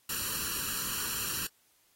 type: noise with comb filter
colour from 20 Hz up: white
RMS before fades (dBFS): -34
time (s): 0.09-1.47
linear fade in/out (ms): 5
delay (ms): 0.7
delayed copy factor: +1
effects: white hiss -68 dBFS RMS until 1.95 s + AAC 48 kbps